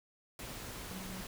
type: tone in noise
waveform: sine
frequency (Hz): 187.5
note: F#3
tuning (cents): +23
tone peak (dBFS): -44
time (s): 0.91-1.21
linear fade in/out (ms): 2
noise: pink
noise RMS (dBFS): -45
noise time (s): 0.39-1.27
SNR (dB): -2
effects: none